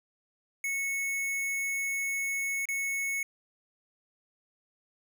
square tone with dropouts, 2203 Hz, C#7, 11 cents flat, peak -30 dBFS, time 0.64-3.23 s, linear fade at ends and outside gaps 2 ms, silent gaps 2.655-2.687 s, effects none

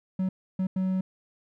triangle tone bursts at uneven times, 187.5 Hz, F#3, 23 cents sharp, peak -22 dBFS, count 3, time 0.19-0.29 / 0.59-0.67 / 0.76-1.01 s, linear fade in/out 5 ms, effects none

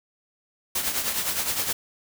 white noise with tremolo, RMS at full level -24 dBFS, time 0.75-1.73 s, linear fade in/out 5 ms, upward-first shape triangle, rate 9.7 Hz, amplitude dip 65%, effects none

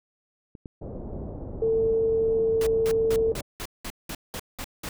clicks, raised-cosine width 3 ms, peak -30 / -25 / -30 / -34 dBFS, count 4, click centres 0.552 / 0.658 / 2.073 / 3.092 s
pink low-pass noise, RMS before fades -36 dBFS, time 0.81-3.42 s, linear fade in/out 10 ms, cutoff 640 Hz, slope 24 dB/octave
sine tone, 448.7 Hz, A4, 34 cents sharp, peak -20 dBFS, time 1.62-3.32 s, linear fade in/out 2 ms
pink noise bursts, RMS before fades -34 dBFS, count 10, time 2.61-4.89 s, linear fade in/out 2 ms, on 57 ms, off 190 ms
effects none

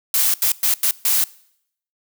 blue noise bursts at uneven times, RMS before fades -17 dBFS, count 5, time 0.14-0.34 / 0.42-0.52 / 0.63-0.74 / 0.83-0.91 / 1.05-1.24 s, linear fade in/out 2 ms, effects noise-tail reverb RT60 0.7 s tail -22 dB re dry

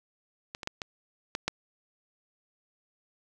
clicks, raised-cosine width 0.2 ms, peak -20 / -21 / -14 / -17 / -13 / -10 dBFS, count 6, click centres 0.549 / 0.632 / 0.674 / 0.818 / 1.351 / 1.48 s, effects none

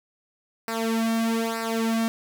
sawtooth tone with flanger, 226.6 Hz, A#3, 49 cents flat, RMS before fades -25 dBFS, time 0.68-2.08 s, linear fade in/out 0 ms, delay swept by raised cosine 0.3 to 2.4 ms, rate 1.1 Hz, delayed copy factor -0.85, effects none

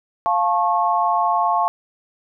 sine chord, F augmented, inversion none, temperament just, 698.5 / 873.1 / 1091.3 Hz, F5 / A5 / C#6, 0 / -14 / -27 cents, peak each -20 dBFS, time 0.26-1.68 s, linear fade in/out 0 ms, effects none

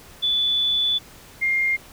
sine tone pair in turn, 3469 / 2118 Hz, A7 / C7, -25 / +21 cents, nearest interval major sixth, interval 854 cents, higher first, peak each -18 dBFS, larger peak neither, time 0.22-0.99 / 1.41-1.77 s, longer first, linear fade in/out 20 ms, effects pink hiss -46 dBFS RMS until 1.92 s

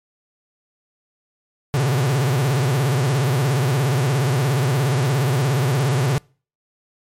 45% pulse tone with vibrato, 133.5 Hz, C3, 35 cents sharp, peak -16 dBFS, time 1.74-6.18 s, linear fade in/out 0 ms, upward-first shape sine, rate 17 Hz, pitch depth 200 cents each way, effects noise-tail reverb RT60 0.4 s tail -26 dB re dry + MP3 64 kbps

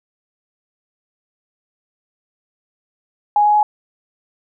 sine tone with pitch steps, 830.6 / 835.9 / 841.2 Hz, G#5 / G#5 / G#5, 0 / +11 / +22 cents, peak -10 dBFS, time 3.36-3.63 s, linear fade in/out 2 ms, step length 90 ms, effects none

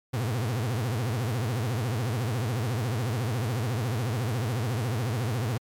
40% pulse tone with vibrato, 116.54 Hz, A#2, in tune, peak -25 dBFS, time 0.13-5.58 s, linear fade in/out 10 ms, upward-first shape triangle, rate 14 Hz, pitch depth 280 cents each way, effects MP3 96 kbps

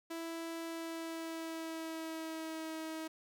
sawtooth tone with pitch glide, 330.4 to 318.8 Hz, E4 to D#4, +4 to +42 cents, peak -36 dBFS, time 0.1-3.08 s, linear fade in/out 10 ms, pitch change -62 cents, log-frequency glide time 0.65-2.78 s, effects none

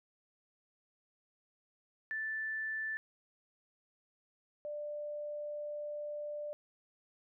sine tone pair in turn, 1760 / 592.1 Hz, A6 / D5, 0 / +14 cents, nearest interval octave + perfect fifth, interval 1886 cents, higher first, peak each -35 / -38 dBFS, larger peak first, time 2.11-2.97 / 4.65-6.53 s, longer second, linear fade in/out 0 ms, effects none

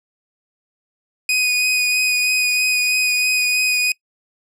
sawtooth tone with vibrato, 2489 Hz, D#7, in tune, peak -12 dBFS, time 1.29-3.92 s, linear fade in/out 2 ms, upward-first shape sine, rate 3.1 Hz, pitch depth 13 cents each way, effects noise-tail reverb RT60 0.1 s tail -23 dB re dry + low-pass 12000 Hz 12 dB/octave

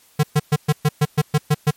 square tone bursts, 150 Hz, D3, 37 cents sharp, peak -13 dBFS, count 10, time 0.19-1.71 s, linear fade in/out 10 ms, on 44 ms, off 120 ms, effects white hiss -54 dBFS RMS until 1.76 s + MP3 64 kbps

